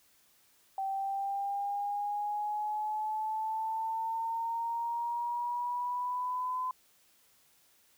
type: exponential sweep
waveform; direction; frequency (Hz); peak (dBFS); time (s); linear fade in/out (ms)
sine; up; 774 to 1019; -31; 0.78-6.71; 2
effects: white hiss -66 dBFS RMS until 7.97 s